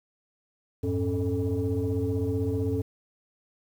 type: tone cluster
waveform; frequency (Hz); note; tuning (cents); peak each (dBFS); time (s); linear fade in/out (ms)
sine; 89.8 / 105.5 / 273.6 / 438.8; F2 / G#2 / C#4 / A4; +49 / +28 / -23 / -5; -29; 0.83-2.82; 10
effects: tanh soft clip ceiling -19 dBFS + 9-bit